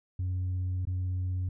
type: tone with dropouts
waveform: sine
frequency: 91.6 Hz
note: F#2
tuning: 17 cents flat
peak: -26 dBFS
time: 0.19-1.49 s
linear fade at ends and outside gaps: 5 ms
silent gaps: 0.853-0.871 s
effects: tanh soft clip ceiling -27 dBFS